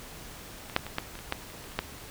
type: clicks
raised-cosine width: 0.3 ms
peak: -24 / -6 / -22 / -12 / -25 / -25 / -11 / -30 / -29 / -30 / -10 dBFS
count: 11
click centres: 0.698 / 0.764 / 0.866 / 0.984 / 1.154 / 1.19 / 1.324 / 1.501 / 1.641 / 1.719 / 1.79 s
effects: pink hiss -45 dBFS RMS until 2.1 s